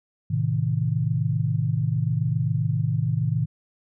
sine chord, A diminished, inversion none, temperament equal with one note detuned, 110 / 130.81 / 157.92 Hz, A2 / C3 / Eb3, 0 / 0 / +26 cents, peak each -25 dBFS, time 0.3-3.46 s, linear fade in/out 10 ms, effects none

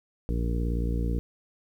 harmonic tone, 58.27 Hz, A#1, in tune, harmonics 1 / 2 / 3 / 4 / 5 / 6 / 7 / 8, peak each -26 / -34 / -34 / -39 / -37 / -44 / -43 / -40 dBFS, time 0.29-1.19 s, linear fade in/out 0 ms, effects 10-bit

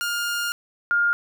sawtooth / sine tone pair in turn, 1412 / 1412 Hz, F6 / F6, +19 / +19 cents, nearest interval unison, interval 0 cents, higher neither, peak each -20 / -17 dBFS, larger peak second, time 0.01-0.52 / 0.91-1.13 s, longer first, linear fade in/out 0 ms, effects none

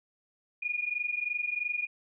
sine tone pair together, 2428 / 2451 Hz, D#7 / D#7, -43 / -27 cents, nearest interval unison, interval 16 cents, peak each -33 / -32 dBFS, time 0.62-1.87 s, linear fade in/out 10 ms, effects none

